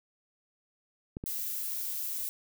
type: clicks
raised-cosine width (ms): 3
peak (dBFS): -24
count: 2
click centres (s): 1.169 / 1.239
type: noise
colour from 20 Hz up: violet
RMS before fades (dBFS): -35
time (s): 1.26-2.29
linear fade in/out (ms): 0
effects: none